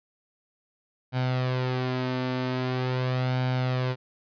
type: tone with flanger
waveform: sawtooth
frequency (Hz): 127.6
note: C3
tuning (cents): -43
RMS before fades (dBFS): -27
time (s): 1.12-3.96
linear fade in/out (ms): 50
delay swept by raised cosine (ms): 1.3 to 3.4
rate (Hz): 0.43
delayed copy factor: +0.5
effects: resampled to 11025 Hz